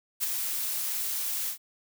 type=noise with ADSR envelope; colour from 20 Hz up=blue; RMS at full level=-26 dBFS; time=0.2-1.58 s; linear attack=33 ms; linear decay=19 ms; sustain=-5 dB; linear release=99 ms; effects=none